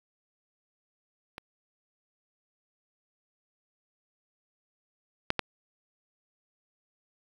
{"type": "clicks", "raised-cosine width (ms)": 0.3, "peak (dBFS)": [-23, -8, -10], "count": 3, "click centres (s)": [1.381, 5.304, 5.393], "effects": ["7-bit"]}